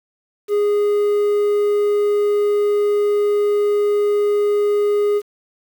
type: tone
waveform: triangle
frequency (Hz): 412.7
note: G#4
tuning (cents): -11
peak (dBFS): -12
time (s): 0.48-5.22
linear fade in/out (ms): 50
effects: 7-bit